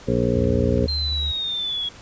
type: harmonic tone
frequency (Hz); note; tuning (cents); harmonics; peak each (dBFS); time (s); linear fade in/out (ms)
59.6; A#1; +39; 1 / 2 / 3 / 4 / 5 / 7 / 8 / 9; -29 / -24 / -26 / -24 / -28 / -25 / -27 / -26; 0.07-0.87; 20
type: tone with pitch glide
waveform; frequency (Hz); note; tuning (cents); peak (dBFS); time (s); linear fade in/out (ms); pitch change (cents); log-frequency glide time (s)
sine; 82.41 to 74.27; E2 to D2; 0 to +20; -24; 0.35-1.32; 10; -180; 0.68-0.89
type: clicks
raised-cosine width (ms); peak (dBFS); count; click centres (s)
0.3; -28; 5; 0.441 / 0.781 / 0.838 / 0.988 / 1.084
type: exponential sweep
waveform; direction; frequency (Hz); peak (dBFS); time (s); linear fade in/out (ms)
sine; down; 4178 to 3322; -23; 0.88-1.89; 5
effects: pink hiss -44 dBFS RMS until 2.01 s + resampled to 16000 Hz